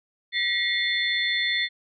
sine tone cluster, 1927 / 2132 / 3529 / 4258 Hz, B6 / C7 / A7 / C8, -43 / +32 / +4 / +30 cents, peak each -26 / -29 / -26 / -33 dBFS, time 0.32-1.69 s, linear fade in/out 50 ms, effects none

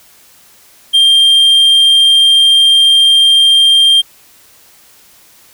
triangle tone, 3187 Hz, G7, 28 cents sharp, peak -3 dBFS, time 0.93-4.02 s, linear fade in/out 20 ms, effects white hiss -44 dBFS RMS until 5.53 s

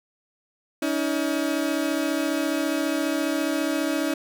30% pulse tone pair together, 283.4 / 318.1 Hz, C#4 / D#4, +38 / +38 cents, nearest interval major second, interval 200 cents, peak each -23 / -23 dBFS, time 0.82-4.14 s, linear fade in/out 5 ms, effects none

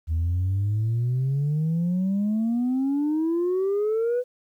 sine exponential sweep, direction up, 78.4 to 503 Hz, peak -19 dBFS, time 0.07-4.24 s, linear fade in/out 50 ms, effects tanh soft clip ceiling -19 dBFS + 10-bit

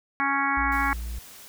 harmonic tone, 277.2 Hz, C#4, in tune, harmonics 1 / 3 / 4 / 5 / 6 / 7 / 8, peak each -32 / -29 / -27 / -30 / -29 / -32 / -31 dBFS, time 0.2-0.93 s, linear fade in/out 0 ms
triangle tone, 58.27 Hz, A#1, in tune, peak -28 dBFS, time 0.57-1.19 s, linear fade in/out 5 ms
white noise, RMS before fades -46 dBFS, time 0.72-1.48 s, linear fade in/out 0 ms
effects none

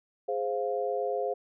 sine chord, F minor, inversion first, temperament equal, 415.3 / 523.3 / 698.5 Hz, Ab4 / C5 / F5, 0 / 0 / 0 cents, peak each -32 / -31 / -33 dBFS, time 0.28-1.34 s, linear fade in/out 10 ms, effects none

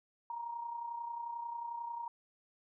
sine tone with amplitude modulation, 939 Hz, A#5, 12 cents sharp, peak -36 dBFS, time 0.3-2.08 s, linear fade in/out 2 ms, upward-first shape sine, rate 31.2 Hz, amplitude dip 55%, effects none

